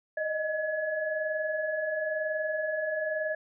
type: tone cluster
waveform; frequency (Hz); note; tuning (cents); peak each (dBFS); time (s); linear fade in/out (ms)
sine; 604 / 625 / 1695; D5 / D#5 / G#6; +48 / +8 / +35; -38 / -30 / -33; 0.17-3.35; 5
effects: none